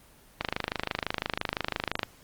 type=click train; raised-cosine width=0.3 ms; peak=-11 dBFS; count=43; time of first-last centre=0.41-2.032 s; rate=25.9 Hz; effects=pink hiss -56 dBFS RMS until 2.23 s + Opus 24 kbps